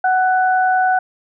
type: tone pair together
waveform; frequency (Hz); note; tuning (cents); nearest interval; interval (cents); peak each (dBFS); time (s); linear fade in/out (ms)
sine; 745 / 1489.1; F#5 / F#6; +12 / +11; octave; 1199; -13 / -19; 0.04-0.99; 5
effects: none